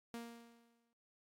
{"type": "tone with exponential decay", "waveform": "sawtooth", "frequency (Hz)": 233.7, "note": "A#3", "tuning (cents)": 5, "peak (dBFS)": -39, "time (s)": [0.14, 0.93], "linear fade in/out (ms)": 0, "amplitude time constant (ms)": 170, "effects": ["AAC 64 kbps"]}